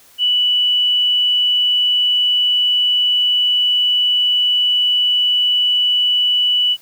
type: tone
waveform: sine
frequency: 2960 Hz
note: F#7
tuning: in tune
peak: -12 dBFS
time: 0.18-6.77 s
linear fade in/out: 50 ms
effects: white hiss -48 dBFS RMS until 6.81 s